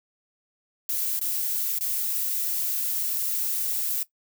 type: noise with dropouts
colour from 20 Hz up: violet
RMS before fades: -27 dBFS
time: 0.89-4.03 s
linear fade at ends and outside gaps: 1 ms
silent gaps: 1.192-1.213 / 1.786-1.809 s
effects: noise-tail reverb RT60 0.1 s tail -17 dB re dry